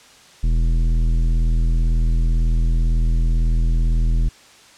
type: tone with tanh clipping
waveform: triangle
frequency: 41 Hz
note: E1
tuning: 9 cents flat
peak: -16 dBFS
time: 0.43-4.29 s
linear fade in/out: 10 ms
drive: 16 dB
effects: white hiss -47 dBFS RMS until 4.77 s + low-pass 7000 Hz 12 dB/octave